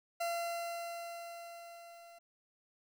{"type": "tone with level ramp", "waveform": "40% pulse", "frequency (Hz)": 683, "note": "F5", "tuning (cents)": -39, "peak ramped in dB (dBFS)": [-32, -53], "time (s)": [0.2, 2.19], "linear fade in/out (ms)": 10, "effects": ["12-bit"]}